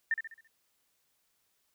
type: tone with echo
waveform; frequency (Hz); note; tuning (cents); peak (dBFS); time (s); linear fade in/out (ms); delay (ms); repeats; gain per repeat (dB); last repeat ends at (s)
sine; 1801; A6; +40; -25; 0.11-0.14; 2; 67; 5; -7; 0.475
effects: white hiss -75 dBFS RMS until 1.74 s